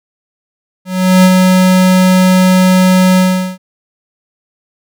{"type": "tone with ADSR envelope", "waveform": "square", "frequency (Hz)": 185, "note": "F#3", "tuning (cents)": 0, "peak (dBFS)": -3, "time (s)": [0.85, 3.58], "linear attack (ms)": 390, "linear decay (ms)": 53, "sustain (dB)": -3, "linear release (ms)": 400, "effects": []}